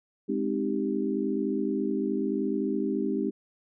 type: chord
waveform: sine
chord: Ab major seventh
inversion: none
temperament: equal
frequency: 207.7 / 261.6 / 311.1 / 392 Hz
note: Ab3 / C4 / Eb4 / G4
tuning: 0 / 0 / 0 / 0 cents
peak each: -31 dBFS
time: 0.28-3.31 s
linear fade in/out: 20 ms
effects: none